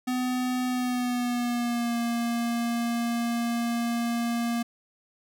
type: tone with pitch glide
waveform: square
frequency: 251.8 to 234.9 Hz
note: B3 to A#3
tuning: +34 to +13 cents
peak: -26 dBFS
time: 0.07-4.63 s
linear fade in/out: 10 ms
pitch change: -121 cents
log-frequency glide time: 0.67-1.97 s
effects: none